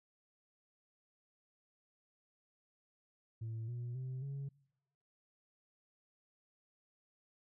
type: tone with pitch steps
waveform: sine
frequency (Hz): 112.6 / 120.68 / 129.34 / 138.63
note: A2 / B2 / C3 / C#3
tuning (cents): +40 / -40 / -20 / 0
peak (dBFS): -37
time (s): 3.41-4.49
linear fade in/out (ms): 10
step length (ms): 270
effects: noise-tail reverb RT60 0.9 s tail -26 dB re dry + tanh soft clip ceiling -38 dBFS